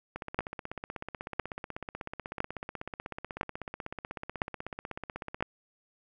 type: two click trains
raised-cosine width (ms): 0.5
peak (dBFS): -12 / -22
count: 6 / 86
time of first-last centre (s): 0.39-5.425 / 0.16-5.407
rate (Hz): 0.993 / 16.2
effects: none